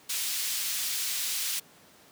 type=high-pass noise; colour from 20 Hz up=pink; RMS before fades=-31 dBFS; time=0.09-1.6 s; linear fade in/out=10 ms; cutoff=3400 Hz; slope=12 dB/octave; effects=pink hiss -56 dBFS RMS until 2.11 s + high-pass 150 Hz 12 dB/octave